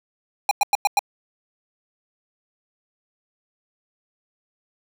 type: tone bursts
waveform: square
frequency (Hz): 812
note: G#5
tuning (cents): -39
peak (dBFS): -15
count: 5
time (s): 0.49-0.992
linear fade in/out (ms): 2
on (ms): 22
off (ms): 98
effects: none